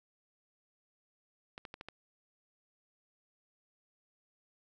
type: clicks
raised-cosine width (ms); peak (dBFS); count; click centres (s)
0.3; -28; 5; 1.579 / 1.652 / 1.741 / 1.811 / 1.886
effects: none